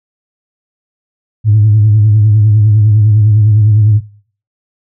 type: tone with vibrato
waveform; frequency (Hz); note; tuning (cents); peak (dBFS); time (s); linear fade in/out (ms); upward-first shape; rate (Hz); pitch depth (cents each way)
sine; 106.4; G#2; +42; -3; 1.44-4.01; 50; sine; 9.9; 55
effects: noise-tail reverb RT60 0.5 s tail -20 dB re dry + tanh soft clip ceiling 0 dBFS